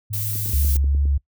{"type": "tone", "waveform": "sine", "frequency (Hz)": 105, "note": "G#2", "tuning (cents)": 19, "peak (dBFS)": -26, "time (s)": [0.1, 0.53], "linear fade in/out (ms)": 10}
{"type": "noise", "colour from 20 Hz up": "violet", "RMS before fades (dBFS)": -27, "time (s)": [0.13, 0.77], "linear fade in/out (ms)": 5}
{"type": "clicks", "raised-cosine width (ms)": 3, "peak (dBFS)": -24, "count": 9, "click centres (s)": [0.356, 0.46, 0.494, 0.534, 0.648, 0.759, 0.843, 0.949, 1.055]}
{"type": "tone with vibrato", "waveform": "sine", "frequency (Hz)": 70.1, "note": "C#2", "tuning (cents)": 20, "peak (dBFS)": -16, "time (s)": [0.53, 1.18], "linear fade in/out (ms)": 10, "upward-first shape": "sine", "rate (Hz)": 2.6, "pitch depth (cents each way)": 15}
{"effects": ["noise-tail reverb RT60 0.1 s tail -22 dB re dry"]}